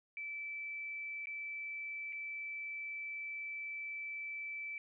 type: tone with dropouts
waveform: sine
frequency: 2318 Hz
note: D7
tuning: 23 cents flat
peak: -40 dBFS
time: 0.17-4.78 s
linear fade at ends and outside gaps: 1 ms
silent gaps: 1.257-1.27 / 2.125-2.129 s
effects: none